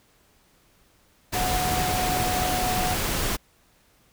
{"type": "tone in noise", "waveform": "sine", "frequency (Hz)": 732, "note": "F#5", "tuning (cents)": -19, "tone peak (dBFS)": -26, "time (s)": [1.34, 2.95], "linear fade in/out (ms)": 20, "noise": "pink", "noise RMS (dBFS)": -26, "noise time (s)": [1.32, 3.37], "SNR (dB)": -3, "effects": ["pink hiss -61 dBFS RMS until 4.12 s"]}